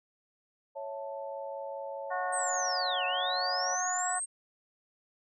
sine chord, A major, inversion first, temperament equal, 554.4 / 659.3 / 880 Hz, C#5 / E5 / A5, 0 / 0 / 0 cents, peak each -38 / -44 / -42 dBFS, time 0.75-3.76 s, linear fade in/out 20 ms
harmonic tone, 364.7 Hz, F#4, 25 cents flat, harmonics 2 / 3 / 4 / 5, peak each -33 / -37 / -39 / -41 dBFS, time 2.1-4.2 s, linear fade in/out 20 ms
sine linear two-way sweep, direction down then up, 8600 to 2570 to 8600 Hz, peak -32 dBFS, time 2.32-4.26 s, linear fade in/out 20 ms, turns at 3.05 s
effects none

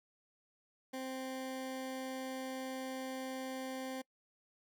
20% pulse tone, 261.6 Hz, C4, in tune, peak -35 dBFS, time 0.93-4.02 s, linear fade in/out 10 ms, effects noise-tail reverb RT60 0.1 s tail -24 dB re dry

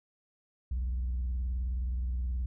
sine tone with vibrato, 61.74 Hz, B1, in tune, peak -27 dBFS, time 0.71-2.46 s, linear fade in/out 5 ms, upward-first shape square, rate 19 Hz, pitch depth 130 cents each way, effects tanh soft clip ceiling -28 dBFS

